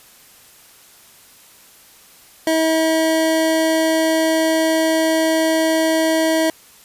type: tone pair together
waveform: square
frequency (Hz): 321 / 642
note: E4 / E5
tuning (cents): -46 / -46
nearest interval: octave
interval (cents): 1200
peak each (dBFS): -18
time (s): 2.47-6.5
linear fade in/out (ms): 2
effects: white hiss -47 dBFS RMS until 6.84 s + resampled to 32000 Hz